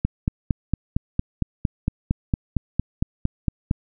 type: click train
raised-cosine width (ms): 5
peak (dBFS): -7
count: 17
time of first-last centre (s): 0.05-3.711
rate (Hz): 4.37
effects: none